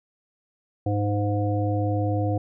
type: harmonic tone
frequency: 103 Hz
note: G#2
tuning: 14 cents flat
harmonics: 1 / 3 / 5 / 7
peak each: -23 / -28 / -30 / -31 dBFS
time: 0.86-2.38 s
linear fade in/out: 5 ms
effects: none